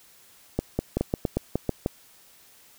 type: clicks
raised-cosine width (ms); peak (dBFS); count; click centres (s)
2; -10; 10; 0.59 / 0.79 / 0.97 / 1.01 / 1.139 / 1.252 / 1.37 / 1.556 / 1.693 / 1.861
effects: white hiss -55 dBFS RMS until 2.78 s